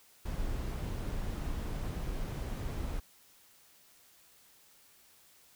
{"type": "noise", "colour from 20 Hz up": "brown", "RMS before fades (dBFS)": -36, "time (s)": [0.25, 3], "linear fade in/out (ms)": 10, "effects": ["white hiss -62 dBFS RMS until 5.55 s"]}